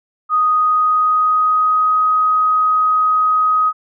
sine tone with pitch glide, 1244.5 to 1257.5 Hz, D#6 to D#6, 0 to +18 cents, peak -11 dBFS, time 0.29-3.73 s, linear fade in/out 50 ms, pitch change +18 cents, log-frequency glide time 0.5-1.97 s, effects none

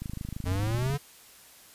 click train, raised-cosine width 5 ms, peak -23 dBFS, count 25, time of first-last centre 0.02-0.94 s, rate 26.1 Hz
square exponential sweep, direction up, 87.31 to 146.83 Hz, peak -27 dBFS, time 0.45-0.98 s, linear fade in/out 20 ms
effects white hiss -53 dBFS RMS until 1.74 s + resampled to 32000 Hz

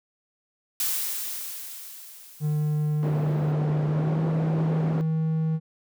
blue noise with exponential decay, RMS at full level -25 dBFS, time 0.8-3.52 s, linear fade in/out 1 ms, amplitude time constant 590 ms
triangle tone with pitch glide, 150.9 to 159.32 Hz, D3 to D#3, +47 to +41 cents, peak -20 dBFS, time 2.4-5.6 s, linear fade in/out 50 ms, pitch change +94 cents, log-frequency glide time 3.86-4.22 s
white band-pass noise, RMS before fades -33 dBFS, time 3.03-5.01 s, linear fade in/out 0 ms, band 150 to 450 Hz, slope 12 dB/octave
effects none

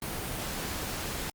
pink noise, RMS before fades -35 dBFS, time 0.02-1.3 s, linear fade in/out 2 ms, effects Opus 32 kbps

